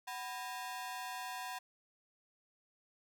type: ring-modulated tone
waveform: sawtooth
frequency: 870 Hz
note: A5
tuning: 20 cents flat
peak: -34 dBFS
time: 0.07-1.59 s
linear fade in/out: 10 ms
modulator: 122 Hz
effects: none